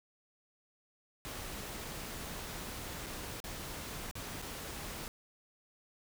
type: noise with dropouts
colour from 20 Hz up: pink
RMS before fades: -43 dBFS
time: 1.25-5.08 s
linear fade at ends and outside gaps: 0 ms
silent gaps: 3.062-3.066 / 3.402-3.441 / 4.112-4.154 / 4.418-4.423 s
effects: none